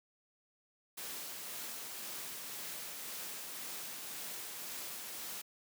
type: noise with tremolo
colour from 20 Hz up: white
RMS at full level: -43 dBFS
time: 0.97-5.42 s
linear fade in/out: 10 ms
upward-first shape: triangle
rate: 1.9 Hz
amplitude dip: 25%
effects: high-pass 150 Hz 12 dB/octave